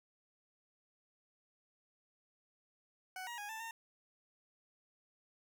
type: tone with pitch steps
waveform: 20% pulse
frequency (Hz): 746 / 950 / 825 / 885 / 911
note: F#5 / A#5 / G#5 / A5 / A#5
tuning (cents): +14 / +33 / -12 / +10 / -40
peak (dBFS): -38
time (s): 3.16-3.71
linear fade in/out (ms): 2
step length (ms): 110
effects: none